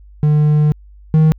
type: tone pair in turn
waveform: triangle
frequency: 150.1 / 156.88 Hz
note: D3 / D#3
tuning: +38 / +15 cents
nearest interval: minor second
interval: 77 cents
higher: second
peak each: -7 / -5 dBFS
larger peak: second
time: 0.23-0.72 / 1.14-1.32 s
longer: first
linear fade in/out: 0 ms
effects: added 50 Hz sine -38 dBFS peak until 1.38 s